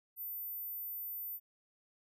sine tone, 14100 Hz, A9, 2 cents sharp, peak -39 dBFS, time 0.16-1.4 s, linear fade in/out 50 ms, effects none

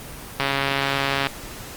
click train, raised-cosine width 0.3 ms, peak -5 dBFS, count 121, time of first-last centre 0.4-1.27 s, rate 138 Hz, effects pink hiss -37 dBFS RMS until 1.76 s + Opus 24 kbps

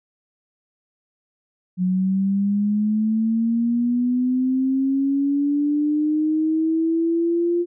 sine linear sweep, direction up, 180.9 to 349.2 Hz, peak -17 dBFS, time 1.77-7.66 s, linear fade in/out 50 ms, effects none

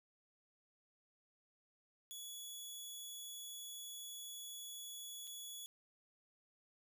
15% pulse tone with dropouts, 3392 Hz, G#7, 36 cents sharp, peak -40 dBFS, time 2.11-5.66 s, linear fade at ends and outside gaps 0 ms, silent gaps 5.271-5.275 s, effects none

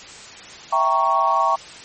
sine chord, E diminished seventh, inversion none, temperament equal, 659.3 / 784 / 932.3 / 1108.7 Hz, E5 / G5 / Bb5 / Db6, 0 / 0 / 0 / 0 cents, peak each -24 / -22 / -21 / -18 dBFS, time 0.72-1.56 s, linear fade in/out 10 ms, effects white hiss -39 dBFS RMS until 1.84 s + MP3 32 kbps

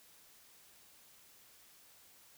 silence, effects white hiss -62 dBFS RMS until 2.37 s

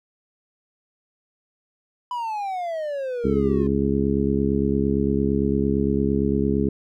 triangle exponential sweep, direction down, 1000 to 348.9 Hz, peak -23 dBFS, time 2.11-3.67 s, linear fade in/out 2 ms
harmonic tone, 68.8 Hz, C#2, 12 cents flat, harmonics 1 / 2 / 3 / 4 / 5 / 6, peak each -28 / -28 / -23 / -25 / -28 / -25 dBFS, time 3.24-6.69 s, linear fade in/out 5 ms
effects none

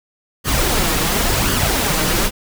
pink noise with flanger, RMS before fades -17 dBFS, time 0.44-2.31 s, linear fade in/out 50 ms, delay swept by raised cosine 0.62 to 6.52 ms, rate 0.93 Hz, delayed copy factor +0.5, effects none

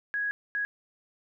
sine tone bursts at uneven times, 1661.2 Hz, G#6, in tune, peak -27 dBFS, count 2, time 0.14-0.31 / 0.55-0.65 s, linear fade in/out 0 ms, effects none

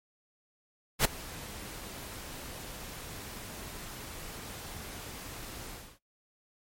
pink noise with ADSR envelope, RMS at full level -21 dBFS, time 0.99-5.99 s, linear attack 59 ms, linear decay 8 ms, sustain -22 dB, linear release 300 ms, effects noise-tail reverb RT60 0.2 s tail -25 dB re dry + MP3 64 kbps

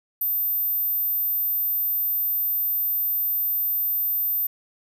sine tone, 13820 Hz, A9, 32 cents flat, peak -21 dBFS, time 0.21-4.47 s, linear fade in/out 5 ms, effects none

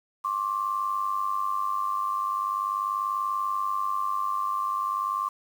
sine tone pair together, 1063 / 1163.4 Hz, C6 / D6, +27 / -17 cents, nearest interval major second, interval 156 cents, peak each -28 dBFS, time 0.24-5.29 s, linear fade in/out 10 ms, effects 8-bit

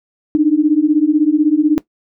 sine beating tone pair, 294.2 / 310.2 Hz, D4 / D#4, +3 / -5 cents, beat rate 16 Hz, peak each -12 dBFS, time 0.35-1.78 s, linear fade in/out 0 ms, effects noise-tail reverb RT60 0.1 s tail -17 dB re dry

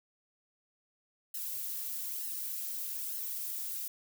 violet noise with flanger, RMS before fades -38 dBFS, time 1.34-3.88 s, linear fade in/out 5 ms, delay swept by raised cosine 0.84 to 4.24 ms, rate 1.1 Hz, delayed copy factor -0.85, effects none

